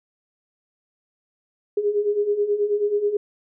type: beating tone pair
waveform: sine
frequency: 405.8 / 415.1 Hz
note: G#4 / G#4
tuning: -40 / -1 cents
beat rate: 9.3 Hz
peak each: -25 / -20 dBFS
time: 1.77-3.17 s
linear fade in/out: 5 ms
effects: none